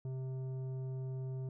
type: tone with tanh clipping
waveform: sine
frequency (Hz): 130.81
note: C3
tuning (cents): 0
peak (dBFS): -39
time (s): 0.05-1.49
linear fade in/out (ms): 2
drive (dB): 10
effects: none